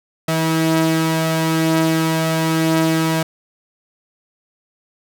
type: tone pair together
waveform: sawtooth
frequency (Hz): 161.5 / 322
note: E3 / E4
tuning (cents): -35 / -41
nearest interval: octave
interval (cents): 1194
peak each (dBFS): -14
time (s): 0.28-3.23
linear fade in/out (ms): 5
effects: none